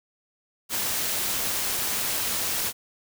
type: noise with amplitude modulation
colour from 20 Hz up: white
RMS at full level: -26 dBFS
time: 0.69-2.73 s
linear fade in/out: 50 ms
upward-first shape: sine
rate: 192 Hz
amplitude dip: 25%
effects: none